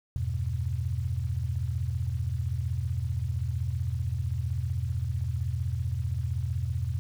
sine chord, E minor, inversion none, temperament equal, 82.41 / 98 / 123.47 Hz, E2 / G2 / B2, 0 / 0 / 0 cents, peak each -31 / -33 / -31 dBFS, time 0.16-6.99 s, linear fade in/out 0 ms, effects 9-bit

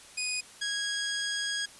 15% pulse tone pair in turn, 2486 / 1648.7 Hz, D#7 / G#6, -2 / -13 cents, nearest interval perfect fifth, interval 711 cents, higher first, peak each -23 dBFS, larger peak neither, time 0.17-0.41 / 0.61-1.66 s, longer second, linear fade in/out 10 ms, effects white hiss -51 dBFS RMS until 1.79 s + resampled to 24000 Hz

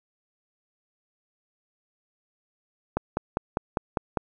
click train, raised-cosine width 1 ms, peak -10 dBFS, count 7, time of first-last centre 2.97-4.172 s, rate 4.99 Hz, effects none

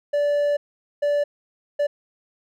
triangle tone bursts at uneven times, 581 Hz, D5, 19 cents flat, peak -16 dBFS, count 3, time 0.13-0.57 / 1.02-1.24 / 1.79-1.87 s, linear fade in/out 10 ms, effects none

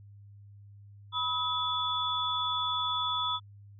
sine tone cluster, 981 / 1277 / 3443 Hz, B5 / D#6 / A7, -12 / +45 / -38 cents, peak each -34 / -33 / -31 dBFS, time 1.12-3.4 s, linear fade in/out 50 ms, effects added 101 Hz sine -49 dBFS peak until 3.79 s

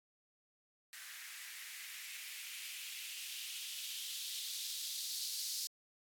violet noise with band-pass filter sweep, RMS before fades -45 dBFS, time 0.93-5.67 s, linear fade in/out 0 ms, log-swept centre 1700 to 4700 Hz, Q 2.7, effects AAC 64 kbps

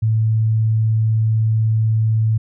sine tone, 110.5 Hz, A2, 8 cents sharp, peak -13 dBFS, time 0.02-2.38 s, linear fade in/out 10 ms, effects none

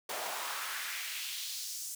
pink noise with high-pass filter sweep, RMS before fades -39 dBFS, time 0.09-1.95 s, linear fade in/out 5 ms, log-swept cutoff 590 to 7300 Hz, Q 1.7, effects none

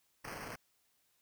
white noise with sample-and-hold, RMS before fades -45 dBFS, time 0.24-0.56 s, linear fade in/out 10 ms, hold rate 3675 Hz, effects white hiss -75 dBFS RMS until 1.21 s

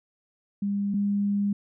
sine tone pair in turn, 201.2 / 202.3 Hz, G3 / G#3, +45 / -45 cents, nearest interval unison, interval 10 cents, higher second, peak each -24 / -22 dBFS, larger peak second, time 0.62-0.94 / 0.94-1.53 s, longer second, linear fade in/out 5 ms, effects none

